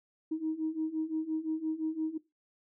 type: beating tone pair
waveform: sine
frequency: 312.6 / 318.4 Hz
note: D#4 / D#4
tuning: +8 / +40 cents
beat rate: 5.8 Hz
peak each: -35 / -32 dBFS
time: 0.31-2.18 s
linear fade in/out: 10 ms
effects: noise-tail reverb RT60 0.2 s tail -18 dB re dry + tanh soft clip ceiling -23 dBFS